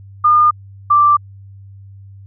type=tone pair in turn; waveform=sine; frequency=1213 / 1175.1 Hz; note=D#6 / D6; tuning=-44 / +1 cents; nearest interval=minor second; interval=55 cents; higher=first; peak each=-7 dBFS; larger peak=neither; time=0.24-0.51 / 0.9-1.17 s; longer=neither; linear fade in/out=10 ms; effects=added 98 Hz sine -35 dBFS peak until 2.26 s